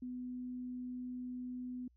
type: tone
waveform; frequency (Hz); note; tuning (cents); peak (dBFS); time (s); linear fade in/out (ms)
sine; 249.9; B3; +21; -40; 0.02-1.88; 5
effects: added 60 Hz sine -66 dBFS peak until 1.96 s